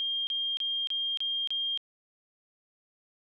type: tone bursts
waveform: sine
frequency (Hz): 3211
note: G7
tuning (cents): +41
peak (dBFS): -28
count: 6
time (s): 0-1.775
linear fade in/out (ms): 0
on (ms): 270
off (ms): 31
effects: none